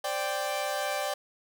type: chord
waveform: sawtooth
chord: C suspended second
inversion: none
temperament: equal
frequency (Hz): 523.3 / 587.3 / 784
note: C5 / D5 / G5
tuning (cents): 0 / 0 / 0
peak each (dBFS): -34 / -28 / -29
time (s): 0.04-1.14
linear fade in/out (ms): 5
effects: none